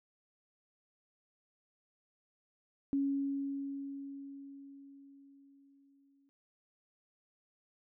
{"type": "tone with exponential decay", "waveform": "sine", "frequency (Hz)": 277.3, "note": "C#4", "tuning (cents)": 1, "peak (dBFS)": -28, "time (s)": [2.93, 6.29], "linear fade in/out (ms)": 0, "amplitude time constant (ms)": 730, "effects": []}